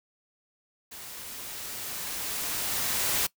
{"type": "noise with level ramp", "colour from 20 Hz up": "white", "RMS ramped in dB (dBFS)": [-43, -26], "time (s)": [0.91, 3.27], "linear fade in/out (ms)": 10, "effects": ["noise-tail reverb RT60 0.1 s tail -21 dB re dry"]}